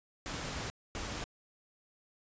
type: noise bursts at uneven times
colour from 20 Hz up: pink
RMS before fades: -39 dBFS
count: 2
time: 0.26-0.7 / 0.95-1.24 s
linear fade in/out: 0 ms
effects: resampled to 16000 Hz